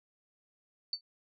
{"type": "tone with exponential decay", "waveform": "sine", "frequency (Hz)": 4500, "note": "C#8", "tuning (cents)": 25, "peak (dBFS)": -27, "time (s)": [0.93, 1.01], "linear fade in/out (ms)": 2, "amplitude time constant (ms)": 16, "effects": []}